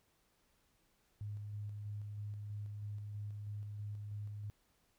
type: tone with tremolo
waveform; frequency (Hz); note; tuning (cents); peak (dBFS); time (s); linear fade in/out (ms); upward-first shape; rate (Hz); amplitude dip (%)
sine; 103.83; G#2; 0; -40; 1.21-4.5; 0; square; 3.1; 25
effects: pink hiss -75 dBFS RMS until 4.98 s